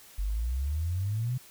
sine exponential sweep, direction up, 46.63 to 130.81 Hz, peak -27 dBFS, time 0.18-1.38 s, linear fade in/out 10 ms, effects white hiss -53 dBFS RMS until 1.5 s

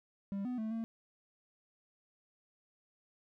triangle tone with pitch steps, 198 / 249.4 / 219.4 / 226.4 Hz, G3 / B3 / A3 / A3, +18 / +17 / -5 / +50 cents, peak -33 dBFS, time 0.32-0.84 s, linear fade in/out 0 ms, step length 130 ms, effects none

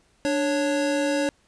square tone pair together, 293.7 / 554.4 Hz, D4 / C#5, 0 / 0 cents, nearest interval major seventh, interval 1100 cents, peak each -25 dBFS, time 0.25-1.29 s, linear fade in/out 0 ms, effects pink hiss -63 dBFS RMS until 1.47 s + resampled to 22050 Hz

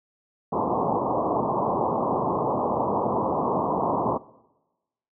white low-pass noise, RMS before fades -24 dBFS, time 0.52-4.18 s, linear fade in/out 10 ms, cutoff 1100 Hz, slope 96 dB/octave, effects noise-tail reverb RT60 1.0 s tail -20 dB re dry + high-pass 150 Hz 12 dB/octave

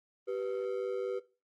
triangle ring-modulated tone, 440 Hz, A4, in tune, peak -27 dBFS, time 0.27-1.2 s, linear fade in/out 20 ms, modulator 52.2 Hz, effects noise-tail reverb RT60 0.3 s tail -17 dB re dry + Opus 24 kbps

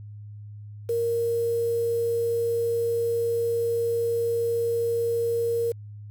sine tone with quantisation, 466.2 Hz, A#4, in tune, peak -22 dBFS, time 0.89-5.72 s, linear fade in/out 5 ms, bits 7, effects added 104 Hz sine -38 dBFS peak until 6.1 s

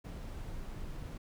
brown noise, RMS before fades -42 dBFS, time 0.04-1.18 s, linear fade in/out 10 ms, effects none

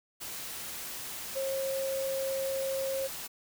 sine tone in noise, 538 Hz, C5, 48 cents sharp, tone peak -30 dBFS, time 1.35-3.08 s, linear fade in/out 20 ms, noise white, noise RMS -40 dBFS, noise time 0.2-3.28 s, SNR +7 dB, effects none

